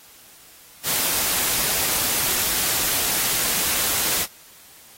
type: noise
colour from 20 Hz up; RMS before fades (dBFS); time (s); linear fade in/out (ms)
white; -22; 0.83-4.27; 50
effects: white hiss -48 dBFS RMS until 4.97 s + AAC 48 kbps